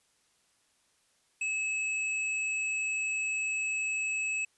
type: tone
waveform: square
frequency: 2589 Hz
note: E7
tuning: 32 cents flat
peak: -30 dBFS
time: 1.41-4.45 s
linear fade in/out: 5 ms
effects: white hiss -70 dBFS RMS until 4.57 s + resampled to 24000 Hz